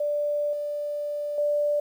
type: tone with level steps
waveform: sine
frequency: 587.3 Hz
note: D5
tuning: in tune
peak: -23 / -27 / -21 dBFS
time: 0-1.8 s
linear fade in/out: 5 ms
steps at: 0.53 / 1.38 s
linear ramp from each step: 2 ms
effects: 9-bit